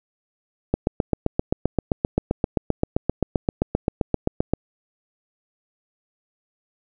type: click train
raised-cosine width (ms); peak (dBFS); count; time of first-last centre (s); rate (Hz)
2; -5; 30; 0.74-4.536; 7.64
effects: none